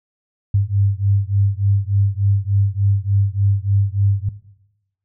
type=beating tone pair; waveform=sine; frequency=98.2 / 101.6 Hz; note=G2 / G#2; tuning=+4 / -38 cents; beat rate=3.4 Hz; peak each=-17 dBFS; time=0.54-4.29 s; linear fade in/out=5 ms; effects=noise-tail reverb RT60 0.9 s tail -17 dB re dry